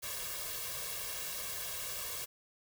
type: noise with comb filter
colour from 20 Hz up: white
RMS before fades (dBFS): -40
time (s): 0.02-2.26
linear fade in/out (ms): 20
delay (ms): 1.8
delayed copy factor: +1
effects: none